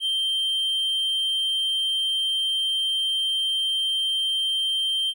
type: tone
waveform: triangle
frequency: 3145 Hz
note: G7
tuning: 5 cents sharp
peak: -20 dBFS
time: 0-5.14 s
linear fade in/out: 50 ms
effects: none